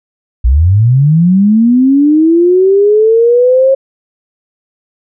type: linear sweep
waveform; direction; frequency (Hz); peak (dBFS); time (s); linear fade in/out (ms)
sine; up; 55.1 to 542; -4; 0.44-3.75; 10
effects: none